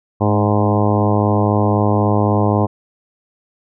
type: harmonic tone with a mistuned harmonic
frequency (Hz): 103.83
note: G#2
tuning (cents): 0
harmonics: 1 / 2 / 3 / 4 / 5 / 6 / 7 / 8 / 9 / 10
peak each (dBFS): -16 / -19 / -21 / -22 / -23 / -24 / -24 / -25 / -26 / -26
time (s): 0.2-2.67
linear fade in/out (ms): 20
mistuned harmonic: 2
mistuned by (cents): +25
effects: none